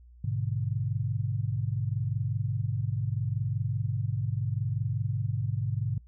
sine chord, G# diminished, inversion none, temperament just, 103.83 / 124.59 / 149.51 Hz, G#2 / B2 / D3, 0 / +16 / +31 cents, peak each -30 / -31 / -35 dBFS, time 0.24-5.98 s, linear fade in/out 5 ms, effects noise-tail reverb RT60 0.1 s tail -25 dB re dry + added 60 Hz sine -50 dBFS peak until 6.07 s

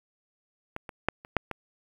clicks, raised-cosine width 0.5 ms, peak -19 / -23 / -8 / -29 / -7 / -18 dBFS, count 6, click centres 0.764 / 0.892 / 1.086 / 1.249 / 1.367 / 1.513 s, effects 8-bit

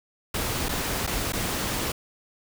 pink noise with dropouts, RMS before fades -28 dBFS, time 0.34-1.92 s, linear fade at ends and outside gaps 5 ms, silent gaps 0.686-0.69 / 1.067-1.073 / 1.323-1.332 s, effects none

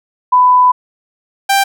sine / sawtooth tone pair in turn, 998 / 788.2 Hz, B5 / G5, +18 / +9 cents, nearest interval major third, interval 409 cents, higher first, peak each -5 dBFS, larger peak neither, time 0.32-0.72 / 1.49-1.64 s, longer first, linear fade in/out 10 ms, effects none

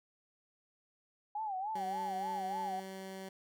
sine tone with vibrato, 810 Hz, G#5, 43 cents flat, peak -35 dBFS, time 1.35-2.8 s, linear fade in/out 5 ms, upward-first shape sine, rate 3.4 Hz, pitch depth 150 cents each way
15% pulse tone, 191.1 Hz, G3, 44 cents flat, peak -37 dBFS, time 1.75-3.29 s, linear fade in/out 5 ms
effects none

